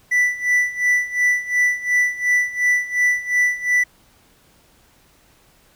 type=tone with tremolo; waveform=triangle; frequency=1975.5 Hz; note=B6; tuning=in tune; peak=-11 dBFS; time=0.11-3.84 s; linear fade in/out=10 ms; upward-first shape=sine; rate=2.8 Hz; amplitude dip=85%; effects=pink hiss -55 dBFS RMS until 5.75 s